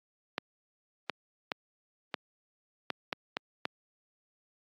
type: clicks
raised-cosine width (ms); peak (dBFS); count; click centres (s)
0.3; -14; 8; 0.381 / 1.097 / 1.518 / 2.142 / 2.903 / 3.128 / 3.369 / 3.654
effects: high-pass 200 Hz 12 dB/octave + AAC 32 kbps